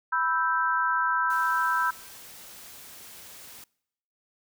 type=chord; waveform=sine; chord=E minor; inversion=second; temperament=equal with one note detuned; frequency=987.8 / 1318.5 / 1562.6 Hz; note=B5 / E6 / G6; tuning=0 / 0 / -6 cents; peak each=-27 dBFS; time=0.12-1.91 s; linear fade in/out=10 ms
type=noise; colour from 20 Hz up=white; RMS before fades=-46 dBFS; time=1.3-3.64 s; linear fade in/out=2 ms
effects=noise-tail reverb RT60 0.8 s tail -25 dB re dry